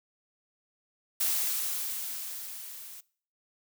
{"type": "noise with level ramp", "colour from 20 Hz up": "blue", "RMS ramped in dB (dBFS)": [-27, -46], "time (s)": [1.2, 3.01], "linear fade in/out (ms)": 10, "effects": ["noise-tail reverb RT60 0.5 s tail -22 dB re dry"]}